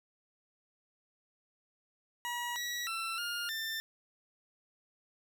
20% pulse tone with pitch steps, 961 / 1930 / 1342 / 1415 / 1788 Hz, B5 / B6 / E6 / F6 / A6, -48 / -40 / +31 / +22 / +27 cents, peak -30 dBFS, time 2.25-3.8 s, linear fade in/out 0 ms, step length 310 ms, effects 11-bit

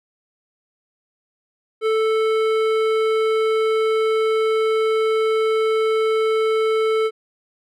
sine tone with hard clipping, 440 Hz, A4, in tune, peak -18 dBFS, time 1.81-7.11 s, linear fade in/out 50 ms, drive 13 dB, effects none

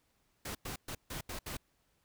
pink noise bursts at uneven times, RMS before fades -41 dBFS, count 6, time 0.45-0.55 / 0.65-0.76 / 0.88-0.95 / 1.1-1.21 / 1.29-1.39 / 1.46-1.57 s, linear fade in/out 5 ms, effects pink hiss -75 dBFS RMS until 2.04 s

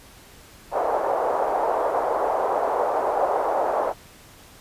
white band-pass noise, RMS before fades -23 dBFS, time 0.71-3.94 s, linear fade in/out 50 ms, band 480 to 840 Hz, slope 24 dB/octave, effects pink hiss -48 dBFS RMS until 4.6 s + resampled to 32000 Hz

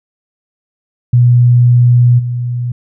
sine tone with level steps, 121.9 Hz, B2, 22 cents flat, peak -4 / -14 dBFS, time 1.13-2.72 s, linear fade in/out 5 ms, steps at 2.18 s, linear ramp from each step 20 ms, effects none

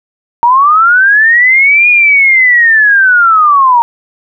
sine linear two-way sweep, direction up then down, 922 to 2459 to 922 Hz, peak -3 dBFS, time 0.43-3.82 s, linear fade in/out 0 ms, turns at 1.89 s, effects none

